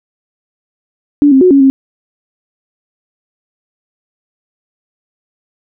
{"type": "tone with pitch steps", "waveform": "sine", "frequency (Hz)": [289.6, 266.4, 366, 277, 268.7], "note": ["D4", "C4", "F#4", "C#4", "C4"], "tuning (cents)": [-24, 31, -19, -1, 46], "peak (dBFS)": -3, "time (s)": [1.22, 1.7], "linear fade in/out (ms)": 0, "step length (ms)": 96, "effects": []}